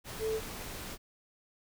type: tone in noise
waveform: sine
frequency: 440 Hz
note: A4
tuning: in tune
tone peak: -30 dBFS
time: 0.19-0.41 s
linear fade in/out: 50 ms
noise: pink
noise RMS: -42 dBFS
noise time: 0.04-0.98 s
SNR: +9 dB
effects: none